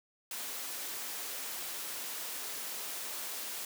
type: high-pass noise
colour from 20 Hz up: white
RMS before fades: -40 dBFS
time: 0.31-3.65 s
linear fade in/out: 2 ms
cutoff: 270 Hz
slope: 12 dB/octave
effects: none